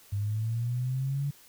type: linear sweep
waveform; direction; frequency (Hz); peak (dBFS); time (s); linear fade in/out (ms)
sine; up; 99.3 to 143.8; -27; 0.12-1.31; 10
effects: white hiss -56 dBFS RMS until 1.48 s